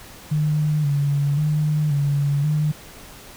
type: tone with vibrato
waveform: sine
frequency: 147 Hz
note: D3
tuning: 2 cents sharp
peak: -17 dBFS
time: 0.31-2.72 s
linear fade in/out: 10 ms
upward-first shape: square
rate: 0.94 Hz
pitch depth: 53 cents each way
effects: pink hiss -42 dBFS RMS until 3.36 s